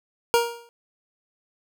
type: tone with exponential decay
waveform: 25% pulse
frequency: 470.3 Hz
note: A#4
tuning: 15 cents sharp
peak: -10 dBFS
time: 0.34-0.69 s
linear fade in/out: 0 ms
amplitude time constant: 76 ms
effects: none